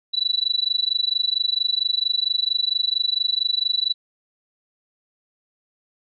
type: tone with amplitude modulation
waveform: sine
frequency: 3951 Hz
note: B7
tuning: in tune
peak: -15 dBFS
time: 0.13-3.94 s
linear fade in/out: 20 ms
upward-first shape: sine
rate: 24.4 Hz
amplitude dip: 100%
effects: none